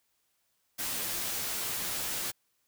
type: noise with comb filter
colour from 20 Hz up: white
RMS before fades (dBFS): -34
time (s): 0.78-2.32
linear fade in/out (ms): 20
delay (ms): 13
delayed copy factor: -0.55
effects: white hiss -75 dBFS RMS until 2.67 s